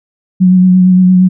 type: tone with vibrato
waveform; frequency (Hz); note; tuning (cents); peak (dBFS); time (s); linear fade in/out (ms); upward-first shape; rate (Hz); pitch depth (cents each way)
sine; 183.7; F#3; -12; -3; 0.4-1.29; 20; sine; 8.7; 22
effects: none